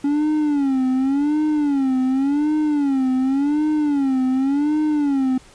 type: tone with vibrato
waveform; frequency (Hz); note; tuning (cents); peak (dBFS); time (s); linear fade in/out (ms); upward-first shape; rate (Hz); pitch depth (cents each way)
triangle; 281; C#4; +24; -14; 0.04-5.38; 5; sine; 0.89; 150
effects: pink hiss -48 dBFS RMS until 5.54 s + resampled to 22050 Hz